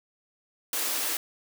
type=high-pass noise; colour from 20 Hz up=white; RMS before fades=-29 dBFS; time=0.73-1.17 s; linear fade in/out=2 ms; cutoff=250 Hz; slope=96 dB/octave; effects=none